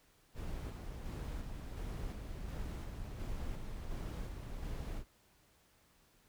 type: noise with tremolo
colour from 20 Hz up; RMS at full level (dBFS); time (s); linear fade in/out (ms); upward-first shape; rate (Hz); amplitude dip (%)
brown; -41; 0.34-5.05; 50; square; 1.4; 30
effects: pink hiss -69 dBFS RMS until 6.28 s